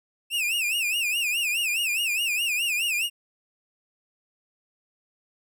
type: tone with vibrato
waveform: 45% pulse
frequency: 2625 Hz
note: E7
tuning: 8 cents flat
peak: -23 dBFS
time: 0.3-3.1 s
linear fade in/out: 50 ms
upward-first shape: sine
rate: 4.8 Hz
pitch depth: 160 cents each way
effects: none